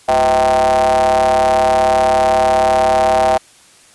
square ring-modulated tone, 69.3 Hz, C#2, in tune, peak -8 dBFS, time 0.08-3.38 s, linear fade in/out 10 ms, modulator 711 Hz, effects white hiss -46 dBFS RMS until 3.94 s + resampled to 24000 Hz

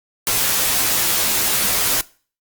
white noise with comb filter, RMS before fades -18 dBFS, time 0.27-2.01 s, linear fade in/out 0 ms, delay 13 ms, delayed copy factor -0.8, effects noise-tail reverb RT60 0.4 s tail -21 dB re dry + Opus 48 kbps

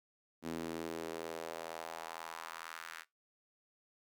sawtooth tone with high-pass filter sweep, 82.1 Hz, E2, 6 cents flat, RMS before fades -44 dBFS, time 0.42-3.05 s, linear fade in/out 50 ms, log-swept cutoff 250 to 1600 Hz, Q 2, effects noise-tail reverb RT60 0.2 s tail -22 dB re dry

